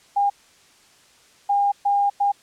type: tone bursts at uneven times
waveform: sine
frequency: 807 Hz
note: G#5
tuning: 50 cents flat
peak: -16 dBFS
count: 4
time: 0.16-0.3 / 1.49-1.72 / 1.85-2.1 / 2.2-2.32 s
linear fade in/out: 10 ms
effects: white hiss -54 dBFS RMS until 2.42 s + low-pass 8000 Hz 12 dB/octave